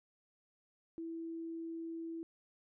sine tone, 329.6 Hz, E4, in tune, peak -40 dBFS, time 0.98-2.23 s, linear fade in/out 0 ms, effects none

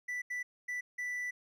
triangle tone bursts at uneven times, 1975.5 Hz, B6, in tune, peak -33 dBFS, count 4, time 0.08-0.22 / 0.3-0.43 / 0.68-0.81 / 0.98-1.31 s, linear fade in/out 10 ms, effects none

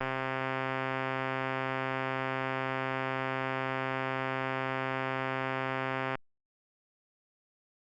click train, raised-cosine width 0.5 ms, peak -17 dBFS, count 812, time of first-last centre 0.01-6.154 s, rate 132 Hz, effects Opus 32 kbps

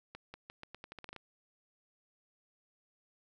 accelerating click train, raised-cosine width 0.3 ms, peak -30 dBFS, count 12, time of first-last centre 0.15-1.163 s, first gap 190 ms, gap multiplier 0.84, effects none

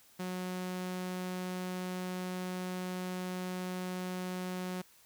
sawtooth tone, 182.8 Hz, F#3, 21 cents flat, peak -32 dBFS, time 0.19-4.82 s, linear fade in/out 10 ms, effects white hiss -62 dBFS RMS until 5.05 s

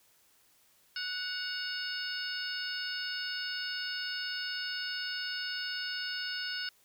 harmonic tone with a mistuned harmonic, 740 Hz, F#5, in tune, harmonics 2 / 3 / 4 / 5 / 6 / 7, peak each -38 / -47 / -42 / -47 / -41 / -40 dBFS, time 0.96-6.69 s, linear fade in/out 2 ms, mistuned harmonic 4, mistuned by -57 cents, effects white hiss -66 dBFS RMS until 6.84 s

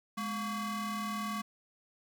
45% pulse ring-modulated tone, 459.6 Hz, A#4, 25 cents flat, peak -31 dBFS, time 0.17-1.42 s, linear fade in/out 10 ms, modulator 670 Hz, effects none

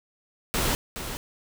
pink noise with echo, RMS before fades -25 dBFS, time 0.54-0.75 s, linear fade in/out 0 ms, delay 420 ms, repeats 1, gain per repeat -9 dB, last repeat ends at 1.17 s, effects none

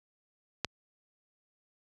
click, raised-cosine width 0.2 ms, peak -12 dBFS, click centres 0.647 s, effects high-pass 60 Hz 12 dB/octave

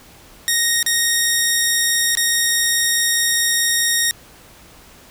10% pulse tone with dropouts, 1864.7 Hz, A#6, in tune, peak -6 dBFS, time 0.48-4.11 s, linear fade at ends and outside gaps 0 ms, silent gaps 0.828-0.863 / 2.152-2.172 s, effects pink hiss -45 dBFS RMS until 5.1 s

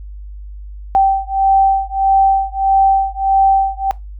sine beating tone pair, 777 / 778.6 Hz, G5 / G5, -16 / -12 cents, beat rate 1.6 Hz, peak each -13 / -13 dBFS, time 0.95-3.91 s, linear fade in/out 0 ms, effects noise-tail reverb RT60 0.2 s tail -19 dB re dry + added 50 Hz sine -28 dBFS peak until 4.19 s

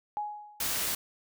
sine tone with exponential decay, 836 Hz, G#5, 11 cents sharp, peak -28 dBFS, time 0.17-0.82 s, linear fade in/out 0 ms, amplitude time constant 140 ms
white noise, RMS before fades -31 dBFS, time 0.6-0.95 s, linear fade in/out 5 ms
effects none

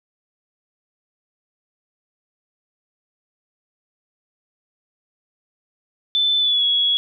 sine tone with pitch glide, 3520 to 3351 Hz, A7 to G#7, 0 to +15 cents, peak -15 dBFS, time 6.15-6.97 s, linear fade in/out 0 ms, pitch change -85 cents, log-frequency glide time 6.39-6.64 s, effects none

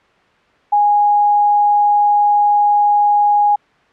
sine tone, 826 Hz, G#5, 10 cents flat, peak -9 dBFS, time 0.72-3.56 s, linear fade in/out 10 ms, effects white hiss -52 dBFS RMS until 3.92 s + low-pass 2000 Hz 12 dB/octave

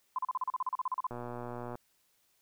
sine tone bursts, 1022 Hz, C6, 41 cents flat, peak -29 dBFS, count 15, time 0.16-1.068 s, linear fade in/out 2 ms, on 26 ms, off 37 ms
click train, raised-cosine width 1 ms, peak -27 dBFS, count 79, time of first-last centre 1.11-1.755 s, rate 121 Hz
effects white hiss -72 dBFS RMS until 2.41 s

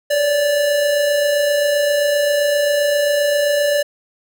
square tone pair together, 554.4 / 582 Hz, C#5 / D5, 0 / -16 cents, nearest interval minor second, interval 84 cents, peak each -27 / -15 dBFS, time 0.1-3.83 s, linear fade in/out 10 ms, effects none

